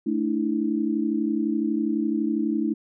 sine chord, A suspended fourth, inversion none, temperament equal with one note detuned, 220 / 293.7 / 325.7 Hz, A3 / D4 / E4, 0 / 0 / -21 cents, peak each -26 dBFS, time 0.06-2.74 s, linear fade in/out 10 ms, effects none

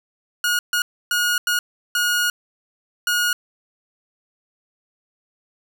sawtooth tone bursts at uneven times, 1440 Hz, F#6, 47 cents flat, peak -14 dBFS, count 6, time 0.44-0.59 / 0.73-0.82 / 1.11-1.38 / 1.47-1.59 / 1.95-2.3 / 3.07-3.33 s, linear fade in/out 2 ms, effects none

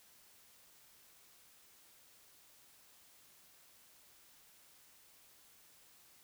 silence, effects white hiss -64 dBFS RMS until 6.23 s

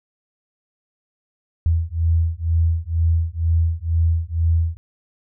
sine beating tone pair, 81.7 / 83.8 Hz, E2 / E2, -15 / +29 cents, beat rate 2.1 Hz, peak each -19 dBFS, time 1.66-4.77 s, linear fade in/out 0 ms, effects none

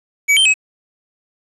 square tone with pitch steps, 2277 / 3126 / 2555 Hz, C#7 / G7 / D#7, +46 / -6 / +45 cents, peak -10 dBFS, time 0.28-0.541 s, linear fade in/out 20 ms, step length 87 ms, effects resampled to 24000 Hz + 7-bit

